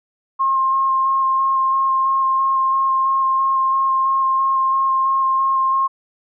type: tone with vibrato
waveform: sine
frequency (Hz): 1067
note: C6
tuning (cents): +34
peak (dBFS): -14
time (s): 0.39-5.88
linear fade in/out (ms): 20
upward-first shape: square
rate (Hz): 3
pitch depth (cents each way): 10
effects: none